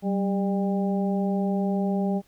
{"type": "harmonic tone with a mistuned harmonic", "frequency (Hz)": 200.1, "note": "G3", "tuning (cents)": 36, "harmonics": [1, 2, 3, 4], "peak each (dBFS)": [-23, -31, -33, -34], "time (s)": [0.02, 2.22], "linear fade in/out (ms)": 50, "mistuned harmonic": 1, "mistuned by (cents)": -64, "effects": ["pink hiss -62 dBFS RMS until 2.27 s"]}